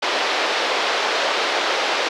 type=band-pass noise; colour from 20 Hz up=pink; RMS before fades=-21 dBFS; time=0.02-2.09 s; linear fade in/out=10 ms; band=420 to 4800 Hz; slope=24 dB/octave; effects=none